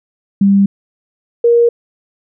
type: tone pair in turn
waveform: sine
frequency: 198.1 / 471.2 Hz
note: G3 / A#4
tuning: +18 / +19 cents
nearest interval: octave + minor third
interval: 1501 cents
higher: second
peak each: -6 dBFS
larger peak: neither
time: 0.41-0.66 / 1.44-1.69 s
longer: neither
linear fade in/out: 5 ms
effects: none